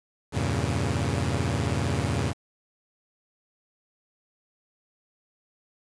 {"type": "chord", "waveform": "sawtooth", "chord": "E diminished seventh", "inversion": "none", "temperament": "equal", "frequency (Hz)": [82.41, 98, 116.54, 138.59], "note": ["E2", "G2", "Bb2", "Db3"], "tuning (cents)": [0, 0, 0, 0], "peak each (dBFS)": -26, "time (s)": [0.32, 2.34], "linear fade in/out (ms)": 50, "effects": ["resampled to 22050 Hz", "7-bit"]}